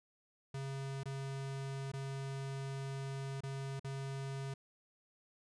square tone with dropouts, 136.2 Hz, C#3, 30 cents flat, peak -40 dBFS, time 0.54-4.54 s, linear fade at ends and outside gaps 5 ms, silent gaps 1.034-1.056 / 1.918-1.935 / 3.407-3.434 / 3.796-3.844 s, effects resampled to 22050 Hz

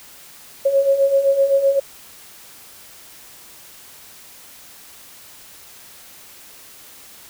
sine beating tone pair, 544 / 551.8 Hz, C#5 / C#5, -33 / -8 cents, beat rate 7.8 Hz, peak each -20 / -14 dBFS, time 0.65-1.8 s, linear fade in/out 10 ms, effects white hiss -43 dBFS RMS until 7.29 s

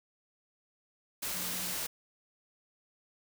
sine tone in noise, 180 Hz, F#3, 47 cents flat, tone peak -46 dBFS, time 1.34-1.74 s, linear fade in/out 10 ms, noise white, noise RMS -36 dBFS, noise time 1.22-1.87 s, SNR -13 dB, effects none

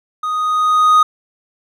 triangle tone with level ramp, 1244.5 Hz, D#6, in tune, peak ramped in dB -16 to -4 dBFS, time 0.23-1.03 s, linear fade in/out 5 ms, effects none

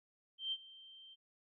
sine tone with ADSR envelope, 3136 Hz, G7, in tune, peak -34 dBFS, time 0.38-1.16 s, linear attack 140 ms, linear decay 49 ms, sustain -20 dB, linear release 30 ms, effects none

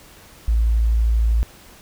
sine tone, 56.2 Hz, A1, 37 cents sharp, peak -14 dBFS, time 0.48-1.43 s, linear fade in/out 0 ms, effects pink hiss -46 dBFS RMS until 1.81 s

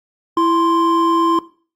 triangle tone pair together, 332.5 / 1046.5 Hz, E4 / C6, +15 / 0 cents, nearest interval octave + minor sixth, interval 1985 cents, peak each -13 dBFS, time 0.37-1.39 s, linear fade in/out 2 ms, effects noise-tail reverb RT60 0.4 s tail -18 dB re dry + Opus 48 kbps

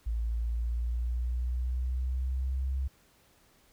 sine linear sweep, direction up, 55.8 to 66.9 Hz, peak -28 dBFS, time 0.06-2.88 s, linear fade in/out 10 ms, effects pink hiss -64 dBFS RMS until 3.72 s

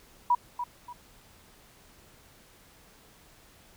sine tone with echo, 972 Hz, B5, 28 cents flat, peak -19 dBFS, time 0.3-0.35 s, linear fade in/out 5 ms, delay 290 ms, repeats 2, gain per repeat -10 dB, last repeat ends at 0.93 s, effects pink hiss -57 dBFS RMS until 3.76 s

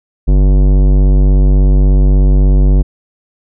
sine tone with tanh clipping, 48.25 Hz, G1, 27 cents flat, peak -7 dBFS, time 0.27-2.83 s, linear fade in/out 20 ms, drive 17 dB, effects none

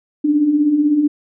sine beating tone pair, 281.3 / 297.3 Hz, C#4 / D4, +26 / +21 cents, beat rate 16 Hz, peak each -21 / -12 dBFS, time 0.24-1.08 s, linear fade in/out 10 ms, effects none

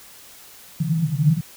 white band-pass noise, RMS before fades -20 dBFS, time 0.8-1.41 s, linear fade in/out 5 ms, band 140 to 170 Hz, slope 96 dB/octave, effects white hiss -45 dBFS RMS until 1.56 s

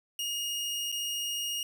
sawtooth tone with dropouts, 2859 Hz, F7, 40 cents sharp, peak -28 dBFS, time 0.19-1.63 s, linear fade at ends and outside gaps 2 ms, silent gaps 0.918-0.924 s, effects none

